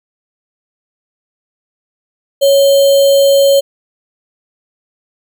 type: tone with sample-and-hold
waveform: sine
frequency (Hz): 555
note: C#5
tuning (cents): +2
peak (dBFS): -5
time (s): 2.41-3.61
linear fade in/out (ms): 20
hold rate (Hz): 3675
effects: none